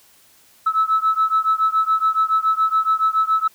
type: beating tone pair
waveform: sine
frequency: 1300 / 1307.1 Hz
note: E6 / E6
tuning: -24 / -15 cents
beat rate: 7.1 Hz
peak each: -17 / -18 dBFS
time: 0.66-3.48 s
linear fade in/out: 10 ms
effects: tanh soft clip ceiling -9 dBFS + white hiss -53 dBFS RMS until 3.54 s